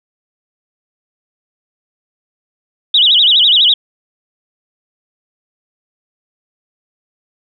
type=tone with vibrato; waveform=sine; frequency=3350 Hz; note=G#7; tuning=14 cents sharp; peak=-6 dBFS; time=2.94-3.74 s; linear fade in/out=5 ms; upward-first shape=sine; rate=12 Hz; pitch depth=250 cents each way; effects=none